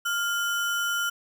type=tone with sample-and-hold; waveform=sine; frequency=1400 Hz; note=F6; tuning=4 cents sharp; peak=-24 dBFS; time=0.05-1.1 s; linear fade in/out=10 ms; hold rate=4410 Hz; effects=none